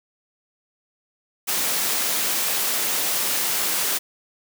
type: high-pass noise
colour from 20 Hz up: white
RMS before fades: -23 dBFS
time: 1.47-3.99 s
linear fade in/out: 20 ms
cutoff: 200 Hz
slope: 12 dB/octave
effects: none